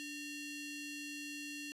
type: ring-modulated tone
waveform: sawtooth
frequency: 1521 Hz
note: F#6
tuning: 47 cents sharp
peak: -36 dBFS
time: 0-1.72 s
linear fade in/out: 0 ms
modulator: 1230 Hz
effects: low-pass 11000 Hz 12 dB/octave